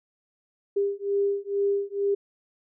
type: beating tone pair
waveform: sine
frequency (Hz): 399.6 / 401.8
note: G4 / G4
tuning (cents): +33 / +43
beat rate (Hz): 2.2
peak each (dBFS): -26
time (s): 0.76-2.15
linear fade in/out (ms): 10
effects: none